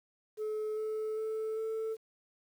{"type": "tone with pitch steps", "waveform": "sine", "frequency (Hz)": [430, 434.2, 438.5, 442.9], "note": ["A4", "A4", "A4", "A4"], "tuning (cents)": [-40, -23, -6, 11], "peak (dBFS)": -30, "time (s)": [0.37, 1.97], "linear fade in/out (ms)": 50, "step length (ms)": 400, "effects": ["tanh soft clip ceiling -32 dBFS", "10-bit"]}